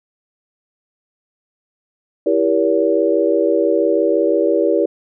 sine chord, E diminished seventh, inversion none, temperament just, 329.6 / 395.6 / 474.7 / 569.6 Hz, E4 / G4 / Bb4 / Db5, 0 / +16 / +31 / +47 cents, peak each -18 dBFS, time 2.26-4.86 s, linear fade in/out 5 ms, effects none

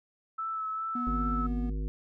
sine tone with vibrato, 1310 Hz, E6, 11 cents flat, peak -31 dBFS, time 0.38-1.47 s, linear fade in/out 10 ms, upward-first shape sine, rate 2.5 Hz, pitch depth 18 cents each way
triangle tone, 243.5 Hz, B3, 24 cents flat, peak -30 dBFS, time 0.95-1.7 s, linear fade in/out 5 ms
harmonic tone, 51.91 Hz, G#1, in tune, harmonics 1 / 3 / 5 / 7 / 9, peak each -30 / -41 / -43 / -48 / -51 dBFS, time 1.07-1.88 s, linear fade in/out 0 ms
effects none

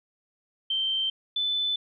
sine tone pair in turn, 3125 / 3508 Hz, G7 / A7, -6 / -6 cents, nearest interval major second, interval 200 cents, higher second, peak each -24 dBFS, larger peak neither, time 0.7-1.1 / 1.36-1.76 s, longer neither, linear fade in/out 5 ms, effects none

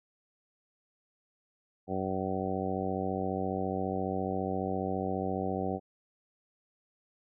harmonic tone, 94.6 Hz, F#2, 39 cents sharp, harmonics 1 / 2 / 3 / 4 / 5 / 6 / 7 / 8, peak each -40 / -36 / -38 / -38 / -38 / -40 / -41 / -37 dBFS, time 1.87-5.8 s, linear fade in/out 50 ms, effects none

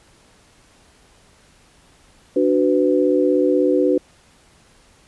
sine chord, B minor, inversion first, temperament equal with one note detuned, 293.7 / 370 / 499.9 Hz, D4 / F#4 / B4, 0 / 0 / +21 cents, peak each -18 dBFS, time 2.36-3.98 s, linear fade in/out 5 ms, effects pink hiss -53 dBFS RMS until 5.07 s + resampled to 24000 Hz

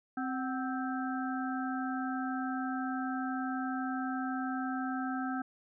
harmonic tone with a mistuned harmonic, 262 Hz, C4, 2 cents sharp, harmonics 1 / 3 / 5 / 6, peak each -34 / -39 / -41 / -42 dBFS, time 0.17-5.42 s, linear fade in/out 5 ms, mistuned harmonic 3, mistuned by -71 cents, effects none

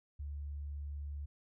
sine tone, 72.2 Hz, D2, 29 cents flat, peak -39 dBFS, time 0.19-1.26 s, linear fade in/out 10 ms, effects none

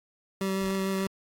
25% pulse tone with vibrato, 192.5 Hz, G3, 31 cents flat, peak -23 dBFS, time 0.41-1.07 s, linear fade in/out 2 ms, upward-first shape sine, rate 6.7 Hz, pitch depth 10 cents each way
brown noise with exponential decay, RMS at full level -42 dBFS, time 0.61-1.05 s, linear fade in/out 5 ms, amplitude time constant 95 ms
effects AAC 64 kbps

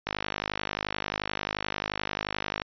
click train, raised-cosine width 0.3 ms, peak -12 dBFS, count 132, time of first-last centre 0.07-2.619 s, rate 51.4 Hz, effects resampled to 11025 Hz

